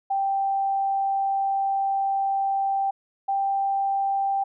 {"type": "tone pair in turn", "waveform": "sine", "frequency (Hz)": [784, 786.7], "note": ["G5", "G5"], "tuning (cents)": [0, 6], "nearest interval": "unison", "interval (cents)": 6, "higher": "second", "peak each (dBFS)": -21, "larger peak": "neither", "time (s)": [[0.1, 2.91], [3.28, 4.44]], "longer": "first", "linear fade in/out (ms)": 10, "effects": []}